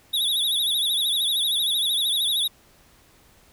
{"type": "tone with vibrato", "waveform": "square", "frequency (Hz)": 3600, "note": "A7", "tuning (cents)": 39, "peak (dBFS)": -21, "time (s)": [0.13, 2.48], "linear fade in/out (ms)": 10, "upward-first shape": "sine", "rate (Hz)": 13, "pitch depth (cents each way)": 120, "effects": ["pink hiss -56 dBFS RMS until 3.52 s"]}